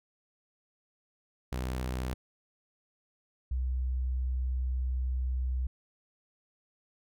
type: tone pair in turn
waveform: sawtooth / sine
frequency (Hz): 63.2 / 63.5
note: B1 / B1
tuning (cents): +41 / +49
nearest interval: unison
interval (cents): 8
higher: second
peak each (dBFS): -28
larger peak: neither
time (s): 1.52-2.14 / 3.51-5.67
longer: second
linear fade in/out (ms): 5
effects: none